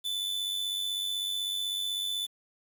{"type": "tone with amplitude modulation", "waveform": "45% pulse", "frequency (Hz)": 3500, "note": "A7", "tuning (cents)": -10, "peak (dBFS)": -28, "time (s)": [0.04, 2.27], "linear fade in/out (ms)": 20, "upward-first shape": "sine", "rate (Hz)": 96, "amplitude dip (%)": 50, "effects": ["9-bit"]}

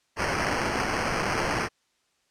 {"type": "noise with sample-and-hold", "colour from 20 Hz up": "white", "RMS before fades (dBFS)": -27, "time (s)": [0.16, 1.69], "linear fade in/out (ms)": 50, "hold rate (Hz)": 3675, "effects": ["white hiss -70 dBFS RMS until 2.3 s", "low-pass 7000 Hz 12 dB/octave"]}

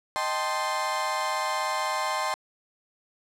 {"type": "chord", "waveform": "35% pulse", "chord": "A half-diminished seventh", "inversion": "second", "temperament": "equal", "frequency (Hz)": [622.3, 784, 880, 1046.5], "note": ["Eb5", "G5", "A5", "C6"], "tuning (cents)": [0, 0, 0, 0], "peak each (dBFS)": [-32, -31, -32, -27], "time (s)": [0.16, 2.34], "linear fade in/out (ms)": 0, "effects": ["low-pass 10000 Hz 12 dB/octave"]}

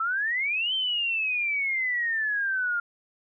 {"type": "exponential two-way sweep", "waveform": "sine", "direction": "up then down", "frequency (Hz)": [1297, 3136, 1396], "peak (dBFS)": -24, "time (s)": [0, 2.8], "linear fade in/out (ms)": 5, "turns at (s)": 0.74, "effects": []}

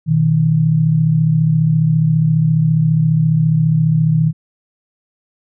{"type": "tone pair together", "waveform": "sine", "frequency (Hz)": [123.6, 158.26], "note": ["B2", "D#3"], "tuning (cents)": [2, 30], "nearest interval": "major third", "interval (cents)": 428, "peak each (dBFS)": [-17, -11], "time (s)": [0.06, 4.33], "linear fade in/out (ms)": 50, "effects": []}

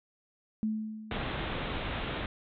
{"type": "tone with exponential decay", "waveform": "sine", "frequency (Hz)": 217, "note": "A3", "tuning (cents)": -24, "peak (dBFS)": -26, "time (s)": [0.63, 1.69], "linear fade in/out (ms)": 0, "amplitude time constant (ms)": 230}
{"type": "low-pass noise", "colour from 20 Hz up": "pink", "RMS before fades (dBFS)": -35, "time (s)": [1.11, 2.26], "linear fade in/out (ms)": 2, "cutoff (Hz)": 3800, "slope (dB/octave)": 96}
{"effects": []}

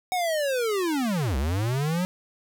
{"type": "linear two-way sweep", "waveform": "square", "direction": "down then up", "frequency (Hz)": [749, 61.74, 186.5], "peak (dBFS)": -24, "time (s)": [0.12, 2.05], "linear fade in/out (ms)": 0, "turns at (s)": 1.37, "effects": []}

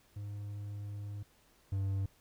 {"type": "tone pair in turn", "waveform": "triangle", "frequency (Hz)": [102.4, 97.49], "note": ["G#2", "G2"], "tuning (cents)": [-24, -9], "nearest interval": "minor second", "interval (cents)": 85, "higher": "first", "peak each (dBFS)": [-37, -29], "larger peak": "second", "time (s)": [[0.16, 1.23], [1.72, 2.06]], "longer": "first", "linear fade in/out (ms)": 5, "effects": ["pink hiss -67 dBFS RMS until 2.2 s"]}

